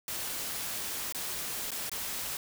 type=noise with dropouts; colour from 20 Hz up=white; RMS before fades=-36 dBFS; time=0.08-2.37 s; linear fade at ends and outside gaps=1 ms; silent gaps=1.124-1.147 / 1.706-1.717 / 1.895-1.916 s; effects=none